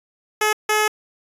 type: tone bursts at uneven times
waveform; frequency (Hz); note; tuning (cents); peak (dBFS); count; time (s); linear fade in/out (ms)
10% pulse; 426.6; G#4; +46; -8; 2; 0.41-0.53 / 0.69-0.88; 5
effects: resampled to 32000 Hz

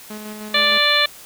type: tone with tremolo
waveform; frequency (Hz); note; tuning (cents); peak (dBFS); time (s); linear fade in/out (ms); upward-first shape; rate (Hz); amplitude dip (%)
sawtooth; 212.7; G#3; +42; -26; 0.1-0.78; 5; square; 6.5; 30
type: harmonic tone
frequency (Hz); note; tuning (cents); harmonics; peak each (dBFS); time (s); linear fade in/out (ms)
587.3; D5; 0; 1 / 2 / 3 / 4 / 5 / 6 / 7; -24 / -23 / -20 / -21 / -24 / -19 / -21; 0.54-1.06; 5
effects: white hiss -41 dBFS RMS until 1.25 s

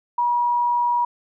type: tone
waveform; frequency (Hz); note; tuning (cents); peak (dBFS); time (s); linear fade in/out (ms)
sine; 962; B5; -46; -17; 0.18-1.05; 5
effects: none

